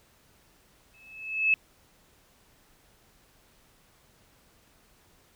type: tone with exponential growth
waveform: sine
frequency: 2600 Hz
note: E7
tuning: 24 cents flat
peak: -17 dBFS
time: 0.94-1.54 s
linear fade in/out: 1 ms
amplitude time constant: 130 ms
effects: pink hiss -62 dBFS RMS until 5.35 s